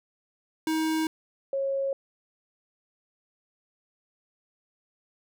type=tone pair in turn; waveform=square / sine; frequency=317.1 / 546.2 Hz; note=D#4 / C#5; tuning=+33 / -26 cents; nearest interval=major sixth; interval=941 cents; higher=second; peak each=-25 dBFS; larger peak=neither; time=0.67-1.07 / 1.53-1.93 s; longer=neither; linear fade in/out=2 ms; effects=none